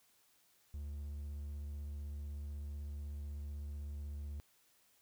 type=tone with vibrato; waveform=triangle; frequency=72.6 Hz; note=D2; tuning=19 cents flat; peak=-39 dBFS; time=0.74-4.4 s; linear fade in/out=0 ms; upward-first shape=sine; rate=16 Hz; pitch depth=20 cents each way; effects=white hiss -71 dBFS RMS until 5.01 s